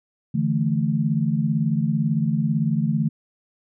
sine chord, D suspended second, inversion none, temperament equal, 146.83 / 164.81 / 220 Hz, D3 / E3 / A3, 0 / 0 / 0 cents, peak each -23 dBFS, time 0.34-3.09 s, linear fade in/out 10 ms, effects none

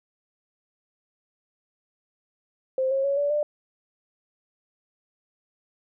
sine tone with pitch steps, 523.3 / 540.2 / 557.6 / 575.6 / 594.2 Hz, C5 / C#5 / C#5 / D5 / D5, 0 / -45 / +10 / -35 / +20 cents, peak -21 dBFS, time 2.78-3.43 s, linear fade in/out 2 ms, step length 130 ms, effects none

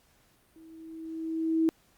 sine tone with level ramp, 323.2 Hz, E4, 34 cents flat, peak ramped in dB -50 to -20 dBFS, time 0.56-1.69 s, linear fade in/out 0 ms, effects pink hiss -65 dBFS RMS until 1.97 s + Opus 48 kbps

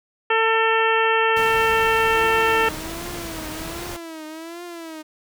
harmonic tone, 448 Hz, A4, 31 cents sharp, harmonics 1 / 2 / 3 / 4 / 5 / 6 / 7, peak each -21 / -22 / -23 / -23 / -30 / -25 / -31 dBFS, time 0.3-2.69 s, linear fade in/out 5 ms
pink noise, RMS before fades -33 dBFS, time 1.36-3.97 s, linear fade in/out 10 ms
sawtooth tone with vibrato, 329.4 Hz, E4, 1 cent flat, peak -29 dBFS, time 2.14-5.03 s, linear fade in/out 20 ms, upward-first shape triangle, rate 1.3 Hz, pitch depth 120 cents each way
effects none

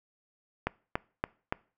click train, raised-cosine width 0.5 ms, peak -13 dBFS, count 4, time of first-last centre 0.67-1.525 s, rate 3.51 Hz, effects noise-tail reverb RT60 0.4 s tail -23 dB re dry

